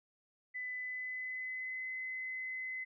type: tone with pitch glide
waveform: sine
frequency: 2003 to 2036 Hz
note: B6 to C7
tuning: +24 to -48 cents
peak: -38 dBFS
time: 0.54-2.85 s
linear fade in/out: 20 ms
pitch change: +28 cents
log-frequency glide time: 0.76-1.88 s
effects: none